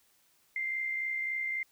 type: tone with amplitude modulation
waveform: sine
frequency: 2093 Hz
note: C7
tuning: in tune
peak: -29 dBFS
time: 0.56-1.63 s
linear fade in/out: 2 ms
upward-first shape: sine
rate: 63.6 Hz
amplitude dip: 40%
effects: white hiss -68 dBFS RMS until 1.71 s